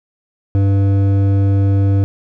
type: tone with hard clipping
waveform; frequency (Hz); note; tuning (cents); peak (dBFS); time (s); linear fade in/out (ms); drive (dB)
sine; 98.6; G2; +11; -12; 0.55-2.04; 0; 10
effects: none